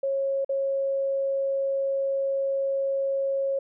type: tone with dropouts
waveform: sine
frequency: 546 Hz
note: C#5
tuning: 26 cents flat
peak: -23 dBFS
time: 0.03-3.59 s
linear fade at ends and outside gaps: 5 ms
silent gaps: 0.447-0.492 s
effects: none